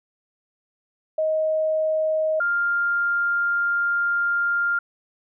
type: tone pair in turn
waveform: sine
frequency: 628 / 1399.7 Hz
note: D#5 / F6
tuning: +16 / +3 cents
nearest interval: octave + major second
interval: 1387 cents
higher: second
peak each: -19 dBFS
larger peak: neither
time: 1.18-2.4 / 2.4-4.79 s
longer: second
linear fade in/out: 5 ms
effects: none